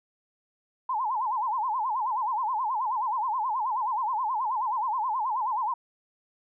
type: tone with vibrato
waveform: sine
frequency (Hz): 942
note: A#5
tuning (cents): +18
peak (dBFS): -25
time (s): 0.89-5.74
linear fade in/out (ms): 5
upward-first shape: sine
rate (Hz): 9.4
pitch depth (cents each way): 210
effects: none